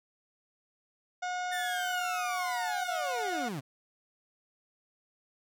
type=harmonic tone; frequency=724 Hz; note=F#5; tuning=38 cents flat; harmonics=1 / 2 / 3 / 4 / 5 / 6 / 7 / 8 / 9 / 10; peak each=-33 / -38 / -45 / -52 / -49 / -56 / -54 / -51 / -59 / -54 dBFS; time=1.22-3.49 s; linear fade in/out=10 ms
type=linear sweep; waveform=30% pulse; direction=down; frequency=1814 to 119.9 Hz; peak=-32 dBFS; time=1.51-3.61 s; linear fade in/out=20 ms
effects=none